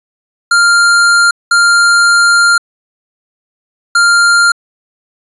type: tone bursts at uneven times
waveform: square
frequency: 1396.9 Hz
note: F6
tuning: in tune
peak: -6 dBFS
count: 3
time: 0.51-1.31 / 1.51-2.58 / 3.95-4.52 s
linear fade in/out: 5 ms
effects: resampled to 24000 Hz